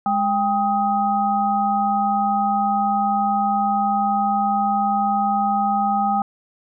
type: tone cluster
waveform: sine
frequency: 207.2 / 795 / 1256 Hz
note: G#3 / G5 / D#6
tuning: -4 / +24 / +16 cents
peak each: -24 / -18 / -25 dBFS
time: 0.06-6.22 s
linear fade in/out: 2 ms
effects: none